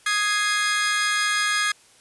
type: chord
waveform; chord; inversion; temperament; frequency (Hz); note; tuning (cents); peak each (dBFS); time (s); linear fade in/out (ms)
sawtooth; Ab major; second; equal; 1244.5 / 1661.2 / 2093; Eb6 / Ab6 / C7; 0 / 0 / 0; -22 / -19 / -24; 0.06-1.72; 5
effects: white hiss -54 dBFS RMS until 2 s + resampled to 24000 Hz